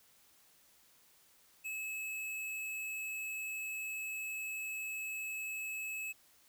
square tone, 2589 Hz, E7, 32 cents flat, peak -39 dBFS, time 1.64-6.13 s, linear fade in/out 20 ms, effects white hiss -66 dBFS RMS until 6.48 s

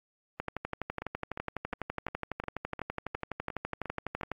two click trains, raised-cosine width 0.5 ms, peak -22 / -18 dBFS, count 10 / 48, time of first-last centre 1.02-4.211 / 0.4-4.317 s, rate 2.82 / 12 Hz, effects AAC 48 kbps

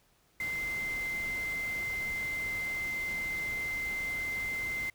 sine tone in noise, 2078 Hz, C7, 12 cents flat, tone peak -32 dBFS, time 0.4-4.9 s, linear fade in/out 2 ms, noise pink, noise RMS -45 dBFS, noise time 0.4-4.9 s, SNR +10 dB, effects pink hiss -68 dBFS RMS until 4.94 s

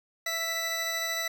20% pulse tone pair together, 663 / 1975.9 Hz, E5 / B6, +10 / 0 cents, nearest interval octave + perfect fifth, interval 1890 cents, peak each -30 / -25 dBFS, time 0.26-1.28 s, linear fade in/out 5 ms, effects none

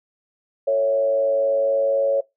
sine tone with frequency modulation, 554.4 Hz, C#5, in tune, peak -16 dBFS, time 0.67-2.21 s, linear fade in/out 10 ms, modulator 104 Hz, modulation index 0.52, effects noise-tail reverb RT60 0.2 s tail -22 dB re dry

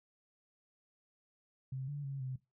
sine tone with pitch steps, 132.2 / 144.3 / 137.5 / 130.1 Hz, C3 / D3 / C#3 / C3, +18 / -30 / -14 / -9 cents, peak -37 dBFS, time 1.72-2.36 s, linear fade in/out 5 ms, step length 160 ms, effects noise-tail reverb RT60 0.2 s tail -18 dB re dry

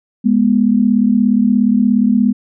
sine tone pair together, 207.5 / 244.5 Hz, G#3 / B3, -1 / -17 cents, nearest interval minor third, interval 284 cents, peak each -12 dBFS, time 0.24-2.33 s, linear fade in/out 20 ms, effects none

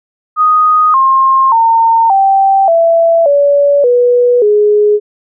sine tone with pitch steps, 1244.5 / 1064.8 / 911 / 779.5 / 666.9 / 570.6 / 488.2 / 417.7 Hz, D#6 / C6 / A#5 / G5 / E5 / C#5 / B4 / G#4, 0 / +30 / -40 / -10 / +20 / +50 / -20 / +10 cents, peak -5 dBFS, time 0.36-5 s, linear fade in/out 50 ms, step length 580 ms, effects none

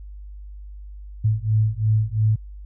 sine beating tone pair, 107.2 / 110.1 Hz, A2 / A2, -45 / +2 cents, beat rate 2.9 Hz, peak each -20 dBFS, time 1.24-2.36 s, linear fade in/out 10 ms, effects added 50 Hz sine -35 dBFS peak until 2.65 s

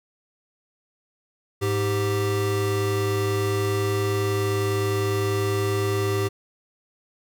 square tone pair together, 104.19 / 392 Hz, G#2 / G4, +6 / 0 cents, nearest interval octave + major seventh, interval 2294 cents, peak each -25 dBFS, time 1.61-6.29 s, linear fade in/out 20 ms, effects none

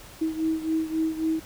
sine beating tone pair, 318.6 / 322.3 Hz, D#4 / E4, +41 / -39 cents, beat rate 3.7 Hz, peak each -25 / -29 dBFS, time 0.21-1.4 s, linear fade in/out 10 ms, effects pink hiss -46 dBFS RMS until 1.45 s

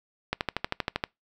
click train, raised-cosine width 0.3 ms, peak -10 dBFS, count 10, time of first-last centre 0.33-1.039 s, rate 12.7 Hz, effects noise-tail reverb RT60 0.2 s tail -26 dB re dry

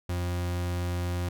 40% pulse tone, 88.2 Hz, F2, 18 cents sharp, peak -27 dBFS, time 0.09-1.29 s, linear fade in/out 5 ms, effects none

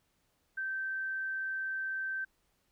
sine tone, 1554 Hz, G6, 16 cents flat, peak -33 dBFS, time 0.57-2.25 s, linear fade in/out 10 ms, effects pink hiss -75 dBFS RMS until 2.71 s

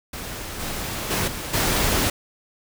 pink noise with level steps, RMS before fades -33 / -29 / -23 / -31 / -21 dBFS, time 0.13-2.1 s, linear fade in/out 5 ms, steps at 0.59 / 1.1 / 1.27 / 1.53 s, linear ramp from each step 10 ms, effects none

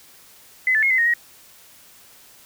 sine tone with pitch steps, 2028 / 1752 / 2156 / 2044 / 1863 / 1892 Hz, B6 / A6 / C#7 / C7 / A#6 / A#6, +45 / -8 / -49 / -41 / -2 / +25 cents, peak -15 dBFS, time 0.67-1.138 s, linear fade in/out 2 ms, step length 78 ms, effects white hiss -49 dBFS RMS until 2.45 s

